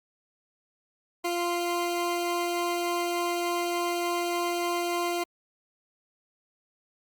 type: tone pair together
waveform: 20% pulse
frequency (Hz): 347.7 / 1046.5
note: F4 / C6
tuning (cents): -8 / 0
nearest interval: octave + perfect fifth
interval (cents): 1908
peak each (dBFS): -22 / -32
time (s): 1.24-5.24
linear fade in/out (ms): 10
effects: Opus 48 kbps